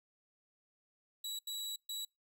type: tone bursts at uneven times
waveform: sawtooth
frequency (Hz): 3906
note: B7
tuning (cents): -20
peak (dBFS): -36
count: 3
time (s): 1.24-1.39 / 1.47-1.76 / 1.89-2.05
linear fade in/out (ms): 5
effects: noise-tail reverb RT60 0.2 s tail -25 dB re dry